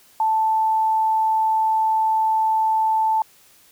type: tone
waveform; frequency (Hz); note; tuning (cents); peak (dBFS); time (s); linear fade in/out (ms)
sine; 880; A5; 0; -16; 0.2-3.22; 2
effects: white hiss -53 dBFS RMS until 3.71 s